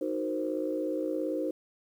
sine chord, C half-diminished seventh, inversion first, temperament equal, 311.1 / 370 / 466.2 / 523.3 Hz, Eb4 / Gb4 / Bb4 / C5, 0 / 0 / 0 / 0 cents, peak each -32 / -36 / -37 / -33 dBFS, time 0.01-1.51 s, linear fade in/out 5 ms, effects tanh soft clip ceiling -18 dBFS + 10-bit

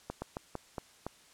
slowing click train, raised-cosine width 1 ms, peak -22 dBFS, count 6, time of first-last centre 0.1-1.066 s, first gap 120 ms, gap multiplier 1.24, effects white hiss -60 dBFS RMS until 1.33 s + low-pass 9000 Hz 12 dB/octave

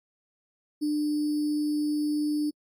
sine tone with sample-and-hold, 298.5 Hz, D4, 28 cents sharp, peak -24 dBFS, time 0.81-2.51 s, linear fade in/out 20 ms, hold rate 4900 Hz, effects AAC 48 kbps

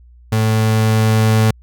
35% pulse tone with level ramp, 110 Hz, A2, in tune, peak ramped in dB -11 to -8 dBFS, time 0.32-1.51 s, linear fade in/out 5 ms, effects added 60 Hz sine -41 dBFS peak until 1.62 s

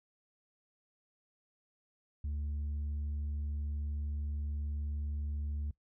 sine tone, 73.42 Hz, D2, in tune, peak -31 dBFS, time 2.24-5.71 s, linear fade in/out 5 ms, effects noise-tail reverb RT60 0.1 s tail -22 dB re dry + tanh soft clip ceiling -33 dBFS

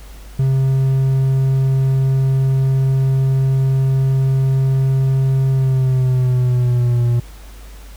triangle tone with pitch glide, 133.6 to 119.71 Hz, C3 to A#2, +36 to +46 cents, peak -10 dBFS, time 0.39-7.2 s, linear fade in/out 5 ms, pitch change -190 cents, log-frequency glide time 5.52-7.06 s, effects added 50 Hz sine -34 dBFS peak until 7.96 s + pink hiss -44 dBFS RMS until 7.96 s

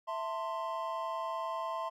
triangle chord, A minor, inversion second, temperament equal with one note detuned, 659.3 / 896.4 / 1046.5 Hz, E5 / A5 / C6, 0 / +32 / 0 cents, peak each -37 / -39 / -35 dBFS, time 0.07-1.9 s, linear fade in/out 20 ms, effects none

